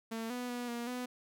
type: tone with pitch steps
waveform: sawtooth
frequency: 225.7 / 246.9 / 243.7 / 237 / 248.7 Hz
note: A3 / B3 / B3 / A#3 / B3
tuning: +44 / 0 / -23 / +29 / +12 cents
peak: -33 dBFS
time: 0.11-1.06 s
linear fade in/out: 10 ms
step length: 190 ms
effects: none